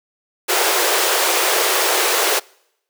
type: high-pass noise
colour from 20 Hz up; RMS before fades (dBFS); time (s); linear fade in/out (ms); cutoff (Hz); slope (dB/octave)
pink; -17; 0.48-2.4; 20; 350; 96
effects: noise-tail reverb RT60 0.8 s tail -26 dB re dry